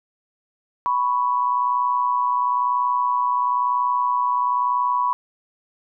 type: tone pair together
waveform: sine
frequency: 987.8 / 1108.8 Hz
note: B5 / C#6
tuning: 0 / 0 cents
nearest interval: major second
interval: 200 cents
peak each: -19 / -23 dBFS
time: 0.86-5.13 s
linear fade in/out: 0 ms
effects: none